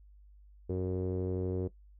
sawtooth tone with low-pass filter, 92.2 Hz, F#2, 6 cents flat, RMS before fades -33 dBFS, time 0.69-1.68 s, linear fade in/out 10 ms, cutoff 420 Hz, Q 6.4, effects noise-tail reverb RT60 0.1 s tail -17 dB re dry + added 50 Hz sine -54 dBFS peak until 1.99 s

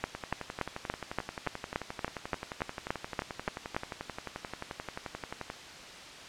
two click trains, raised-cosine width 0.5 ms, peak -14 / -21 dBFS, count 14 / 62, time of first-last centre 0.04-3.765 / 0.15-5.501 s, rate 3.49 / 11.4 Hz, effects white hiss -46 dBFS RMS until 6.28 s + low-pass 5000 Hz 12 dB/octave

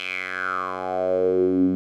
10% pulse tone with band-pass filter sweep, 92.5 Hz, F#2, in tune, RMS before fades -23 dBFS, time 0-1.75 s, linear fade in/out 0 ms, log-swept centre 2800 to 230 Hz, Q 6.8, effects none

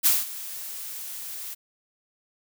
blue noise with ADSR envelope, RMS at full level -18 dBFS, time 0.03-1.55 s, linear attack 31 ms, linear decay 190 ms, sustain -18 dB, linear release 20 ms, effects none

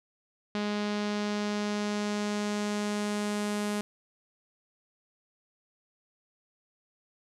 sawtooth tone with low-pass filter sweep, 207.7 Hz, G#3, in tune, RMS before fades -31 dBFS, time 0.55-3.81 s, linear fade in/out 0 ms, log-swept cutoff 4400 to 10000 Hz, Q 1.3, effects none

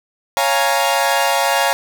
sawtooth chord, Bb minor seventh, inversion first, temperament equal, 554.4 / 698.5 / 830.6 / 932.3 Hz, Db5 / F5 / Ab5 / Bb5, 0 / 0 / 0 / 0 cents, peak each -16 dBFS, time 0.37-1.73 s, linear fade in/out 0 ms, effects none

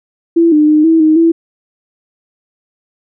sine tone with pitch steps, 334.9 / 302.1 / 305.1 / 325.1 / 312.1 / 331.1 Hz, E4 / D4 / D#4 / E4 / D#4 / E4, +27 / +49 / -34 / -24 / +5 / +8 cents, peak -5 dBFS, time 0.36-1.32 s, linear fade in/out 10 ms, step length 160 ms, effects none

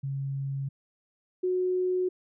sine tone pair in turn, 137.2 / 366.3 Hz, C#3 / F#4, -17 / -17 cents, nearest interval octave + perfect fourth, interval 1700 cents, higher second, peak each -29 / -24 dBFS, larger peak second, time 0.03-0.69 / 1.43-2.09 s, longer neither, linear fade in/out 10 ms, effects none

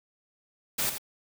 white noise with echo, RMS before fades -28 dBFS, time 0.78-0.9 s, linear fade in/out 10 ms, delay 83 ms, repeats 1, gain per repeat -8 dB, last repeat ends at 0.983 s, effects none

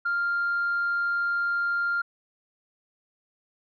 sine tone, 1396.9 Hz, F6, in tune, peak -22 dBFS, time 0.05-2.02 s, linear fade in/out 10 ms, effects tanh soft clip ceiling -20 dBFS

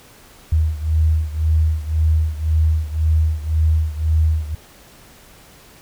sine beating tone pair, 78.2 / 80.1 Hz, D#2 / E2, +9 / -49 cents, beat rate 1.9 Hz, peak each -16 / -19 dBFS, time 0.52-4.55 s, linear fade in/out 5 ms, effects pink hiss -46 dBFS RMS until 5.81 s

